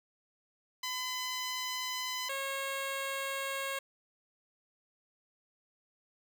10% pulse tone pair in turn, 1012 / 544.8 Hz, B5 / C#5, +42 / -30 cents, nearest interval major seventh, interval 1072 cents, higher first, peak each -26 dBFS, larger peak neither, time 0.83-2.29 / 2.29-3.79 s, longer second, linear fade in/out 5 ms, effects none

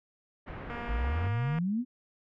pink low-pass noise, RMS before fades -42 dBFS, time 0.46-1.29 s, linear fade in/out 20 ms, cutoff 2200 Hz, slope 24 dB/octave
click train, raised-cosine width 0.5 ms, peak -26 dBFS, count 211, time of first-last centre 0.7-1.586 s, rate 237 Hz
sine exponential sweep, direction up, 48.15 to 259.5 Hz, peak -27 dBFS, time 0.86-1.85 s, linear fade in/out 50 ms
effects none

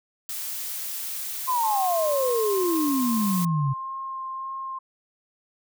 blue noise, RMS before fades -32 dBFS, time 0.29-3.45 s, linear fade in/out 2 ms
sine exponential sweep, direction down, 1054 to 130.81 Hz, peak -21 dBFS, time 1.47-3.74 s, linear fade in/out 20 ms
sine tone with vibrato, 1062 Hz, C6, 25 cents sharp, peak -30 dBFS, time 1.63-4.79 s, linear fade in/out 10 ms, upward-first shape sine, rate 1.8 Hz, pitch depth 11 cents each way
effects none

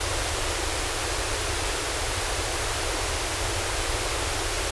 pink band-stop noise, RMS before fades -27 dBFS, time 0-4.71 s, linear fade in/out 10 ms, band 110 to 310 Hz, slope 48 dB/octave, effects resampled to 24000 Hz

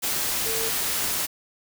sine tone in noise, 449.5 Hz, A4, 37 cents sharp, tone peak -31 dBFS, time 0.45-0.7 s, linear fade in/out 20 ms, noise white, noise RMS -26 dBFS, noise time 0.02-1.27 s, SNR -8 dB, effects none

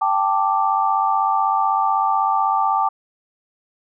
sine chord, G suspended second, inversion none, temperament equal, 784 / 880 / 1174.7 Hz, G5 / A5 / D6, 0 / 0 / 0 cents, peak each -20 dBFS, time 0.01-2.89 s, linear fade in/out 10 ms, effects none

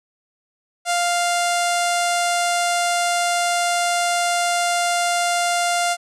sawtooth tone with low-pass filter, 698.5 Hz, F5, in tune, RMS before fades -20 dBFS, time 0.85-5.97 s, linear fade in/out 50 ms, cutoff 8700 Hz, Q 2.1, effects none

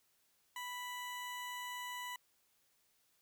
20% pulse tone, 987.8 Hz, B5, in tune, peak -37 dBFS, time 0.56-2.16 s, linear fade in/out 2 ms, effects white hiss -75 dBFS RMS until 3.21 s

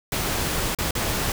pink noise with dropouts, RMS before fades -25 dBFS, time 0.12-1.32 s, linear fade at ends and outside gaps 2 ms, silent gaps 0.749-0.786 / 0.909-0.952 s, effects none

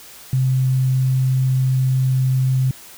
sine tone, 130.4 Hz, C3, 5 cents flat, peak -14 dBFS, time 0.33-2.71 s, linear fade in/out 2 ms, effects white hiss -41 dBFS RMS until 2.97 s

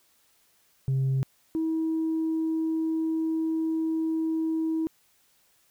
sine tone pair in turn, 133.6 / 321.4 Hz, C3 / E4, +36 / -44 cents, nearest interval octave + minor third, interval 1520 cents, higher second, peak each -20 / -23 dBFS, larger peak first, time 0.88-1.23 / 1.55-4.87 s, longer second, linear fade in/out 0 ms, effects tanh soft clip ceiling -21 dBFS + white hiss -65 dBFS RMS until 5.7 s

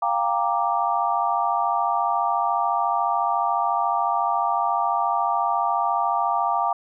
sine chord, G minor seventh, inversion third, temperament equal with one note detuned, 698.5 / 792.6 / 932.3 / 1174.7 Hz, F5 / G5 / Bb5 / D6, 0 / +19 / 0 / 0 cents, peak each -25 dBFS, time 0.02-6.73 s, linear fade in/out 5 ms, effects none

